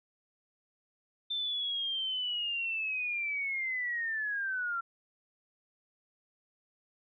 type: linear sweep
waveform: sine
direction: down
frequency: 3574 to 1354 Hz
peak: -31 dBFS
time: 1.3-4.81 s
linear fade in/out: 10 ms
effects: none